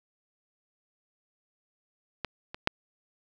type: clicks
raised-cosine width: 0.3 ms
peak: -15 / -22 / -6 dBFS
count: 3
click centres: 2.247 / 2.545 / 2.674 s
effects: none